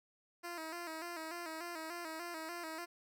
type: tone with vibrato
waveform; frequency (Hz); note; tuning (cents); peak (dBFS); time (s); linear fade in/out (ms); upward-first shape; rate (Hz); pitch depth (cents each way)
10% pulse; 332.4; E4; +15; -34; 0.43-2.86; 20; square; 3.4; 71
effects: none